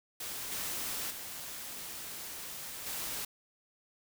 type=noise with level steps; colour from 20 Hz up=white; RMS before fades=-40 / -37 / -43 / -38 dBFS; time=0.2-3.25 s; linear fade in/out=5 ms; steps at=0.51 / 1.1 / 2.86 s; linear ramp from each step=10 ms; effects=none